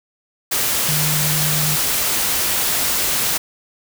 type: tone in noise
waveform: sine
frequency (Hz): 151.6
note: D#3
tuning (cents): -45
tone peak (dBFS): -21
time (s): 0.88-1.76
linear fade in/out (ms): 10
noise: white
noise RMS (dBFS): -19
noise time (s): 0.51-3.38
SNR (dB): -5
effects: none